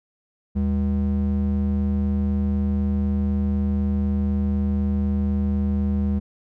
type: ring-modulated tone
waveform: triangle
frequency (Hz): 140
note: C#3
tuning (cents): +18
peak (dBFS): -14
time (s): 0.55-6.2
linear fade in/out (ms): 20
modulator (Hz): 62
effects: none